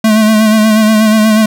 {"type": "tone with vibrato", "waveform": "square", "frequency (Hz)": 216.9, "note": "A3", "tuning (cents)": -25, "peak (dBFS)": -6, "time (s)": [0.04, 1.46], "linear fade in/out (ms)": 5, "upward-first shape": "sine", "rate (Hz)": 8.3, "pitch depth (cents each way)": 37, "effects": []}